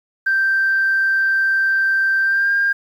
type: tone with pitch glide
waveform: sine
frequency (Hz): 1567 to 1604.6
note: G6 to G6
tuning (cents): -1 to +40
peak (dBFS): -13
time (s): 0.26-2.73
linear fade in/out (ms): 10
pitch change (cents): +41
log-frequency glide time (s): 2.23-2.52
effects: tanh soft clip ceiling -9 dBFS + 8-bit